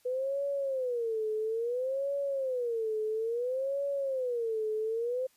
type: tone with vibrato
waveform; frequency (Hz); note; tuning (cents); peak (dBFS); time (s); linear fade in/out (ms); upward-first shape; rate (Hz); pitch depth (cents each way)
sine; 492.7; B4; -4; -29; 0.05-5.27; 10; sine; 0.59; 230
effects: white hiss -67 dBFS RMS until 5.36 s + resampled to 32000 Hz